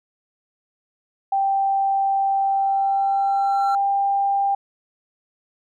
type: tone with pitch glide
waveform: sine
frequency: 784 to 794.5 Hz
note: G5 to G5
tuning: 0 to +23 cents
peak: -17 dBFS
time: 1.32-4.55 s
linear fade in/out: 5 ms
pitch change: +23 cents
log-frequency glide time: 2.76-3.77 s
type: tone with exponential growth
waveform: triangle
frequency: 1356 Hz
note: E6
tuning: 49 cents sharp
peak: -22 dBFS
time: 2.27-3.75 s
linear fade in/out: 2 ms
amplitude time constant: 320 ms
effects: none